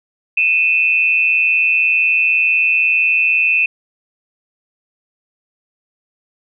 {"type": "tone pair together", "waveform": "sine", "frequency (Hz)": [2489, 2649], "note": ["D#7", "E7"], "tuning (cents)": [0, 8], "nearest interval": "minor second", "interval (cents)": 108, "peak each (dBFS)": -14, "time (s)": [0.37, 3.66], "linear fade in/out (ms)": 5, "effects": []}